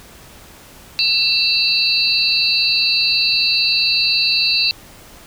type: tone cluster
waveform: sine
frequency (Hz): 2689 / 3982 / 4327 / 4645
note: E7 / B7 / C#8 / D8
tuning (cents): +34 / +14 / -43 / -20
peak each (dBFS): -19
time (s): 0.99-4.71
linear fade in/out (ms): 0
effects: pink hiss -42 dBFS RMS until 5.26 s